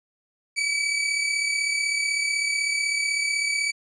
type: tone pair together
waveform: sawtooth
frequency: 2285 / 2321 Hz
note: D7 / D7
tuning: -48 / -21 cents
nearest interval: unison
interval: 27 cents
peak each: -20 / -26 dBFS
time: 0.56-3.72 s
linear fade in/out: 20 ms
effects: resampled to 22050 Hz